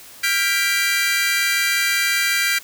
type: chord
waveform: sawtooth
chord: G dominant seventh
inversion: third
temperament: equal with one note detuned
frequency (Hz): 1396.9 / 1594.5 / 1975.5 / 2349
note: F6 / G6 / B6 / D7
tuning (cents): 0 / +29 / 0 / 0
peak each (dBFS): -23 / -19 / -19 / -18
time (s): 0.23-2.59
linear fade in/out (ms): 10
effects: white hiss -42 dBFS RMS until 2.63 s